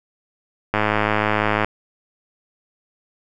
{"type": "click train", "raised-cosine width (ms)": 0.5, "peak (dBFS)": -3, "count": 97, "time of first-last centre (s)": [0.74, 1.646], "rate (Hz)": 106, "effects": []}